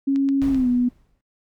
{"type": "tone with pitch glide", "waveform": "sine", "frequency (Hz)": [274.6, 246.1], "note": ["C#4", "B3"], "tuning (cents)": [-16, -6], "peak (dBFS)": -16, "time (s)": [0.07, 0.89], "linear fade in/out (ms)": 10, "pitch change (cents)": -190, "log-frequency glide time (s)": [0.5, 0.68]}
{"type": "click train", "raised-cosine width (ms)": 0.2, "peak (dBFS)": -23, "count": 4, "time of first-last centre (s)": [0.16, 0.546], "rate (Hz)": 7.77}
{"type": "noise with exponential decay", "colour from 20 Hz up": "brown", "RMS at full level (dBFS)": -27, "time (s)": [0.42, 1.21], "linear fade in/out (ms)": 2, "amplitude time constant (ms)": 170}
{"effects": ["noise-tail reverb RT60 0.1 s tail -19 dB re dry"]}